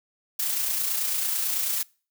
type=noise with amplitude modulation; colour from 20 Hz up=blue; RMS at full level=-25 dBFS; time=0.39-1.83 s; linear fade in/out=5 ms; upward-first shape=sine; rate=29.1 Hz; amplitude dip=35%; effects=noise-tail reverb RT60 0.4 s tail -25 dB re dry